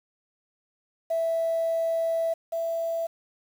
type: tone pair in turn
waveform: sine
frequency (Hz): 659.3 / 663.5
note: E5 / E5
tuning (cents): 0 / +11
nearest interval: unison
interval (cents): 11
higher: second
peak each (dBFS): -22 / -25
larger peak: first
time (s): 1.1-2.34 / 2.52-3.07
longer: first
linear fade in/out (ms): 10
effects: tanh soft clip ceiling -19 dBFS + 8-bit